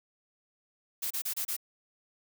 blue noise bursts, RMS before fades -33 dBFS, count 5, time 1.02-1.566 s, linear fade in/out 10 ms, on 86 ms, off 29 ms, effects none

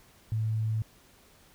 sine tone, 110 Hz, A2, in tune, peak -26 dBFS, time 0.32-0.82 s, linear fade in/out 0 ms, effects pink hiss -59 dBFS RMS until 1.54 s

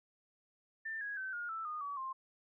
sine tone with pitch steps, 1786 / 1656.8 / 1536.9 / 1425.8 / 1322.6 / 1226.9 / 1138.2 / 1055.8 Hz, A6 / G#6 / G6 / F6 / E6 / D#6 / C#6 / C6, +25 / -5 / -35 / +35 / +5 / -25 / +45 / +15 cents, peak -38 dBFS, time 0.85-2.13 s, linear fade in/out 10 ms, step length 160 ms, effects none

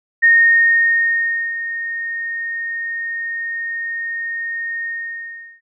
sine tone with ADSR envelope, 1847 Hz, A#6, 16 cents flat, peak -7 dBFS, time 0.22-5.61 s, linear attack 20 ms, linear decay 1300 ms, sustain -14 dB, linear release 760 ms, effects none

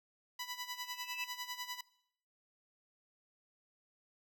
10% pulse tone with tremolo, 989 Hz, B5, 2 cents sharp, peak -30 dBFS, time 0.39-1.81 s, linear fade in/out 5 ms, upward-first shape sine, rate 10 Hz, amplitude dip 75%
sine tone with exponential growth, 2629 Hz, E7, 5 cents flat, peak -36 dBFS, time 0.73-1.24 s, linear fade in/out 1 ms, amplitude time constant 110 ms
effects noise-tail reverb RT60 0.7 s tail -21 dB re dry

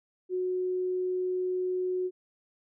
sine tone, 366.7 Hz, F#4, 15 cents flat, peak -27 dBFS, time 0.29-2.11 s, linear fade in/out 50 ms, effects none

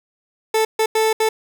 30% pulse tone bursts at uneven times, 440 Hz, A4, in tune, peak -12 dBFS, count 4, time 0.54-0.65 / 0.79-0.86 / 0.95-1.13 / 1.2-1.29 s, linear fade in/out 5 ms, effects none

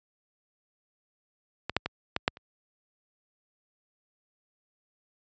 clicks, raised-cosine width 0.3 ms, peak -14 / -7 / -14 / -10 / -6 / -29 dBFS, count 6, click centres 1.696 / 1.766 / 1.86 / 2.164 / 2.279 / 2.371 s, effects high-pass 60 Hz 12 dB/octave + resampled to 16000 Hz

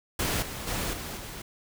pink noise with level steps, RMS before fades -28 / -37 / -31 / -37 / -40 dBFS, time 0.19-1.42 s, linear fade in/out 5 ms, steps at 0.42 / 0.67 / 0.93 / 1.17 s, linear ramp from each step 5 ms, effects none

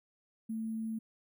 sine tone with sample-and-hold, 222.2 Hz, A3, 17 cents sharp, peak -34 dBFS, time 0.49-0.99 s, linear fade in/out 10 ms, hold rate 11025 Hz, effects none

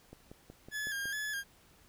click train, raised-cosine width 2 ms, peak -35 dBFS, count 6, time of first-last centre 0.13-1.056 s, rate 5.4 Hz
40% pulse tone with vibrato, 1661.2 Hz, G#6, in tune, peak -34 dBFS, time 0.71-1.44 s, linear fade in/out 50 ms, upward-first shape square, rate 2.4 Hz, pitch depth 51 cents each way
effects pink hiss -63 dBFS RMS until 1.88 s

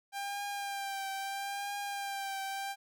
sawtooth tone with vibrato, 794 Hz, G5, 22 cents sharp, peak -32 dBFS, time 0.12-2.76 s, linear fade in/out 50 ms, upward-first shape triangle, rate 0.76 Hz, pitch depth 37 cents each way, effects none

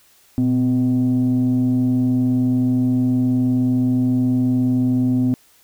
sine tone pair together, 119.73 / 253.7 Hz, A#2 / B3, +47 / +47 cents, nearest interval octave + minor second, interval 1300 cents, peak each -19 / -14 dBFS, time 0.38-5.34 s, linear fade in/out 0 ms, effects tanh soft clip ceiling -11 dBFS + white hiss -54 dBFS RMS until 5.63 s

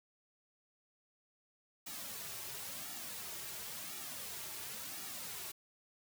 white noise with flanger, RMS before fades -45 dBFS, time 1.86-5.52 s, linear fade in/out 10 ms, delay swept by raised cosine 1.9 to 4.1 ms, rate 0.95 Hz, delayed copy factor -0.75, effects none

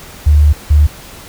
sine tone pair in turn, 74.3 / 74.3 Hz, D2 / D2, +21 / +21 cents, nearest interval unison, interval 0 cents, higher neither, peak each -4 dBFS, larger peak neither, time 0.26-0.53 / 0.7-0.87 s, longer first, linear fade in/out 10 ms, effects pink hiss -34 dBFS RMS until 1.28 s

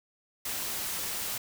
white noise, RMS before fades -34 dBFS, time 0.45-1.38 s, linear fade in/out 5 ms, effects none

